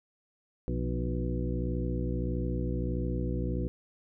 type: harmonic tone with a mistuned harmonic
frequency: 61.6 Hz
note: B1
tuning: 4 cents flat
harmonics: 1 / 2 / 3 / 4 / 5 / 6 / 8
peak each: -32 / -35 / -37 / -38 / -39 / -40 / -41 dBFS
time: 0.68-3.68 s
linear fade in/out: 0 ms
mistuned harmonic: 3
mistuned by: -80 cents
effects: none